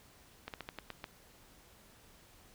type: slowing click train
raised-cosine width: 0.3 ms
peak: -25 dBFS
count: 7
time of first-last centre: 0.48-1.042 s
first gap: 58 ms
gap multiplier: 1.19
effects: pink hiss -61 dBFS RMS until 2.54 s